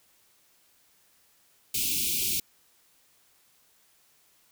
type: band-stop noise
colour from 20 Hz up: white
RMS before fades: -28 dBFS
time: 1.74-2.4 s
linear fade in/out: 5 ms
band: 400 to 2300 Hz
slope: 96 dB/octave
effects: white hiss -64 dBFS RMS until 4.51 s